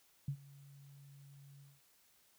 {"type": "tone with ADSR envelope", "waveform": "sine", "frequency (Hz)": 140, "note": "C#3", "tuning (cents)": 18, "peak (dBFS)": -33, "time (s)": [0.28, 1.81], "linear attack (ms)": 4, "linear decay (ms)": 76, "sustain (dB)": -22, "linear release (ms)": 200, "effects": ["white hiss -70 dBFS RMS until 2.38 s"]}